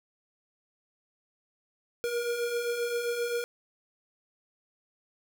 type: beating tone pair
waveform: square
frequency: 469.3 / 476.9 Hz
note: A#4 / A#4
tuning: +12 / +39 cents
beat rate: 7.6 Hz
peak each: -38 / -30 dBFS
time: 2.04-3.44 s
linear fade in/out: 0 ms
effects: none